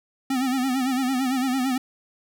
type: tone with vibrato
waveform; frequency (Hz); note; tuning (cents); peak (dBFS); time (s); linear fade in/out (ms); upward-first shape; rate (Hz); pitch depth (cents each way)
square; 259.6; C4; -13; -22; 0.3-1.78; 5; sine; 8.9; 83
effects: none